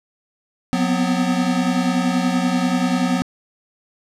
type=tone cluster; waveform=square; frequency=181.5 / 245.4 / 255.8 Hz; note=F#3 / B3 / C4; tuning=-33 / -11 / -39 cents; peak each=-22 dBFS; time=0.73-3.22 s; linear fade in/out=0 ms; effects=low-pass 8000 Hz 12 dB/octave